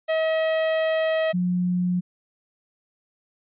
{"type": "tone pair in turn", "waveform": ["45% pulse", "sine"], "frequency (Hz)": [639, 179.31], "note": ["D#5", "F3"], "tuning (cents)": [46, 46], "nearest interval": "octave + minor seventh", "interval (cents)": 2200, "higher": "first", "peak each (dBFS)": -20, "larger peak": "neither", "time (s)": [[0.08, 1.33], [1.33, 2.01]], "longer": "first", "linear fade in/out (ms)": 20, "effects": ["resampled to 8000 Hz"]}